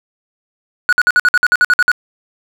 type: tone bursts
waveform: triangle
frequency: 1465 Hz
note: F#6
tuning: 18 cents flat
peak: -5 dBFS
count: 12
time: 0.89-1.916 s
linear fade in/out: 0 ms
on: 36 ms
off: 54 ms
effects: none